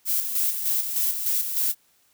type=noise with tremolo; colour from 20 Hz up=violet; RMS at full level=-23 dBFS; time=0.05-1.75 s; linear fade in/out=50 ms; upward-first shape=square; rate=3.3 Hz; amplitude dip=50%; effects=white hiss -63 dBFS RMS until 2.13 s